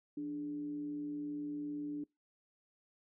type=tone with frequency modulation; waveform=sine; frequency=293.7 Hz; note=D4; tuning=in tune; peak=-37 dBFS; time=0.17-2.04 s; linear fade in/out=5 ms; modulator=126 Hz; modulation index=0.25; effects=noise-tail reverb RT60 0.2 s tail -25 dB re dry